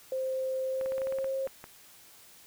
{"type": "tone with pitch glide", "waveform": "sine", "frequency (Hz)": [523.3, 535.2], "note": ["C5", "C5"], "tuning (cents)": [0, 39], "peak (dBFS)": -29, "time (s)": [0.12, 1.47], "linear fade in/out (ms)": 2, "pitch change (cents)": 39, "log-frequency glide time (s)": [0.65, 1.21]}
{"type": "clicks", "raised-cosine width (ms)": 0.5, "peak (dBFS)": -28, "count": 11, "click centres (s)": [0.812, 0.86, 0.921, 0.981, 1.018, 1.071, 1.124, 1.186, 1.244, 1.474, 1.641]}
{"effects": ["white hiss -55 dBFS RMS until 2.46 s"]}